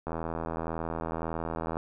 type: click train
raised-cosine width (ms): 1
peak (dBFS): -19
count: 140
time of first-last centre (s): 0.07-1.769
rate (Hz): 81.8
effects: none

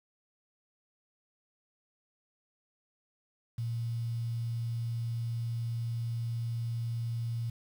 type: tone with quantisation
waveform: sine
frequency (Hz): 116.4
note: A#2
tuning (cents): -2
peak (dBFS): -31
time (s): 3.58-7.5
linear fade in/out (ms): 5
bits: 9
effects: none

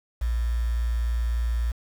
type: tone with quantisation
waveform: sine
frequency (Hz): 58.27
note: A#1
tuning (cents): 0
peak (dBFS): -22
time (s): 0.21-1.72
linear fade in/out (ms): 10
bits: 7
effects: none

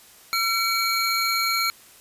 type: tone cluster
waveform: square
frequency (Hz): 1354 / 2266 / 4246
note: E6 / C#7 / C8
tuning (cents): +46 / +37 / +25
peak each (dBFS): -26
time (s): 0.33-1.7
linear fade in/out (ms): 0
effects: white hiss -50 dBFS RMS until 2 s + resampled to 32000 Hz

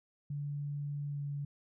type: tone with pitch glide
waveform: sine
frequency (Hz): 144.4 to 143.07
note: D3 to D3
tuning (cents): -29 to -45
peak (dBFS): -35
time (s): 0.3-1.45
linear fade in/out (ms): 5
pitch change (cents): -16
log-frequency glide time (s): 1.07-1.21
effects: none

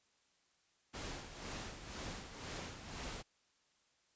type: noise with tremolo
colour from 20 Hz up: pink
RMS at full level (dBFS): -44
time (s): 0.93-3.23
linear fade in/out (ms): 20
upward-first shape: sine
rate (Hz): 2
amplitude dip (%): 60
effects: white hiss -75 dBFS RMS until 4.15 s + resampled to 16000 Hz

